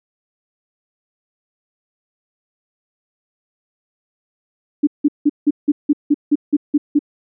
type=tone bursts; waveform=sine; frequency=292.8 Hz; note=D4; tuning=5 cents flat; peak=-9 dBFS; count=11; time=4.83-6.992 s; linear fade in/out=10 ms; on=42 ms; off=170 ms; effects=none